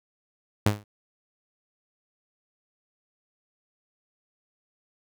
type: tone with exponential decay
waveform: sawtooth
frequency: 103.83 Hz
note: G#2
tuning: in tune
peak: -12 dBFS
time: 0.66-0.84 s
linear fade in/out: 5 ms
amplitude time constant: 39 ms
effects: none